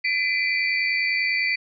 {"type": "tone cluster", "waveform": "sine", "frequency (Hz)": [2019, 2342, 2432, 4541], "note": ["B6", "D7", "D#7", "C#8"], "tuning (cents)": [38, -5, -40, 41], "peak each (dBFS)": [-24, -24, -30, -30], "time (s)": [0.04, 1.56], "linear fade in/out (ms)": 10, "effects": []}